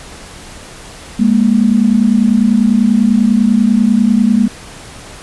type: tone pair together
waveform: sine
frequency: 205.7 / 235.8 Hz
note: G#3 / A#3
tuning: -16 / +20 cents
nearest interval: major second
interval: 236 cents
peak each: -10 dBFS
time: 1.19-4.48 s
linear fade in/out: 10 ms
effects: pink hiss -33 dBFS RMS until 5.22 s + resampled to 24000 Hz